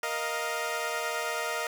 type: chord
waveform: 15% pulse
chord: Bb suspended fourth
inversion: none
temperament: equal with one note detuned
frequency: 468.9 / 622.3 / 698.5 Hz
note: Bb4 / Eb5 / F5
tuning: +10 / 0 / 0 cents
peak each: -28 / -27 / -29 dBFS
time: 0.03-1.67 s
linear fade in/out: 2 ms
effects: none